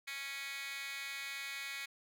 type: tone with high-pass filter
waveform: 10% pulse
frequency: 276.5 Hz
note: C#4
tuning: 4 cents flat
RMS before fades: -43 dBFS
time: 0.07-1.86 s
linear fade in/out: 10 ms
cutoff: 2400 Hz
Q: 6.9
effects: none